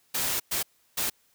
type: noise bursts at uneven times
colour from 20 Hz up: white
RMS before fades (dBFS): -28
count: 3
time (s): 0.14-0.4 / 0.51-0.63 / 0.97-1.1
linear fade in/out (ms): 10
effects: white hiss -66 dBFS RMS until 1.34 s